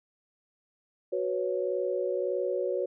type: chord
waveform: sine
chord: F# suspended fourth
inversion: none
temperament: just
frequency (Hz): 370 / 493.3 / 555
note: F#4 / B4 / C#5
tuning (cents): 0 / -2 / +2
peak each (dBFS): -31 / -32 / -31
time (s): 1.12-2.86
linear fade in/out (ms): 10
effects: none